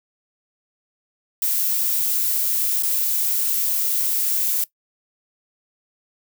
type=noise with dropouts; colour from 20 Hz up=violet; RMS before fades=-21 dBFS; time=1.42-4.64 s; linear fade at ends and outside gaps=2 ms; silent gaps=2.825-2.832 s; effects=noise-tail reverb RT60 0.1 s tail -19 dB re dry